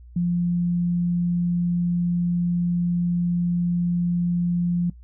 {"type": "tone", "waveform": "sine", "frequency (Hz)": 174.4, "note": "F3", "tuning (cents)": -2, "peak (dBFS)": -19, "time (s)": [0.16, 4.9], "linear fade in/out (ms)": 5, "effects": ["noise-tail reverb RT60 0.1 s tail -21 dB re dry", "added 60 Hz sine -42 dBFS peak until 5.03 s"]}